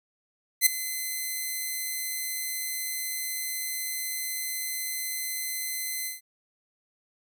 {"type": "tone with ADSR envelope", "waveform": "5% pulse", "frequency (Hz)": 2044, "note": "C7", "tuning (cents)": -41, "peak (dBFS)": -4, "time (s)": [0.61, 6.21], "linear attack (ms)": 52, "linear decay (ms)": 8, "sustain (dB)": -16, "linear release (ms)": 150, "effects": []}